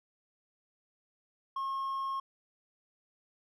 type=tone with hard clipping; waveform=sine; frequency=1080 Hz; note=C#6; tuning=45 cents flat; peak=-33 dBFS; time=1.56-2.2 s; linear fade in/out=5 ms; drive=2 dB; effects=none